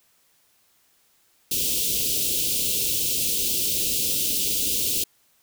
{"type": "band-stop noise", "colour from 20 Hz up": "white", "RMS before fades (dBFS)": -24, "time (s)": [1.51, 5.04], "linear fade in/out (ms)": 5, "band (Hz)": [520, 2700], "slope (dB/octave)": 48, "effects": ["white hiss -63 dBFS RMS until 5.42 s"]}